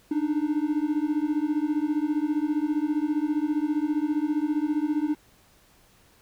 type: beating tone pair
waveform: triangle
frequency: 293.7 / 308.7 Hz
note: D4 / D#4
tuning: 0 / -14 cents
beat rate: 15 Hz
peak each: -24 dBFS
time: 0.11-5.15 s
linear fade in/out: 5 ms
effects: pink hiss -59 dBFS RMS until 6.21 s